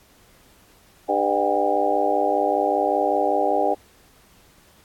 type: harmonic tone with a mistuned harmonic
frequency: 100.6 Hz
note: G2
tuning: 45 cents sharp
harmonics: 3 / 4 / 5 / 6 / 7 / 8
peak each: -28 / -26 / -26 / -24 / -25 / -23 dBFS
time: 1.08-3.75 s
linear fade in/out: 20 ms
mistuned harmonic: 7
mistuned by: +85 cents
effects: pink hiss -55 dBFS RMS until 4.84 s + AAC 64 kbps